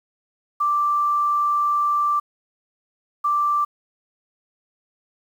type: tone pair in turn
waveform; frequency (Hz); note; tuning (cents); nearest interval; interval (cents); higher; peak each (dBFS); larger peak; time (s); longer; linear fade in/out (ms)
sine; 1174.7 / 1174.7; D6 / D6; 0 / 0; unison; 0; neither; -17; neither; 0.6-2.2 / 3.24-3.65; first; 10
effects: 8-bit